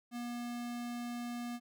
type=tone; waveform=square; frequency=240 Hz; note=B3; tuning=49 cents flat; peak=-39 dBFS; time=0.11-1.6 s; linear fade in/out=50 ms; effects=none